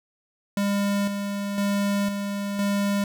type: tone with tremolo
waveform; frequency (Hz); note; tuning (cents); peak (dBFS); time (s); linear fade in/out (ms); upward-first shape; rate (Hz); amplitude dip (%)
square; 201.3; G3; +46; -22; 0.57-3.04; 2; square; 0.99; 45
effects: none